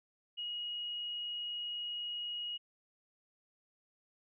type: tone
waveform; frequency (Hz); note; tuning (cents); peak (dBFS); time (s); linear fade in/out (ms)
sine; 2892; F#7; -40; -37; 0.37-2.58; 20
effects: none